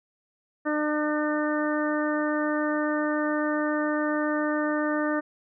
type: harmonic tone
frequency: 301.2 Hz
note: D4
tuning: 44 cents sharp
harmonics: 1 / 2 / 3 / 4 / 5 / 6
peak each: -26 / -29 / -37 / -33 / -35 / -34 dBFS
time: 0.65-5.21 s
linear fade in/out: 20 ms
effects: none